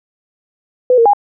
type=tone with pitch steps; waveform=sine; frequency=502 / 462.5 / 817 Hz; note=B4 / A#4 / G#5; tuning=+28 / -14 / -29 cents; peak=-6 dBFS; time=0.9-1.134 s; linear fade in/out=2 ms; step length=78 ms; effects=none